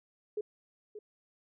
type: tone with echo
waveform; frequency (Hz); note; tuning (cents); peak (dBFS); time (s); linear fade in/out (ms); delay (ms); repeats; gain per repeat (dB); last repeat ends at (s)
sine; 421.6; G#4; +26; -31; 0.37-0.41; 5; 580; 1; -11; 0.99
effects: none